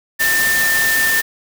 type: tone in noise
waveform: sine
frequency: 1793 Hz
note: A6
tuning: 32 cents sharp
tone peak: -14 dBFS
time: 0.19-1.22 s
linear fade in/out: 20 ms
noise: white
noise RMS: -20 dBFS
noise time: 0.19-1.22 s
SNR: +3 dB
effects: none